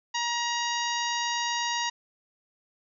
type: harmonic tone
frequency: 948 Hz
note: A#5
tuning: 29 cents sharp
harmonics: 1 / 2 / 3 / 4 / 5 / 6 / 7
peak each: -30 / -33 / -35 / -36 / -37 / -38 / -38 dBFS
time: 0.14-1.9 s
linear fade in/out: 10 ms
effects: none